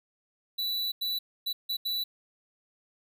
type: tone bursts at uneven times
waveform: square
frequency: 3956 Hz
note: B7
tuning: 2 cents sharp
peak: -29 dBFS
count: 5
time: 0.58-0.92 / 1.01-1.19 / 1.46-1.53 / 1.69-1.77 / 1.85-2.04 s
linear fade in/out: 10 ms
effects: none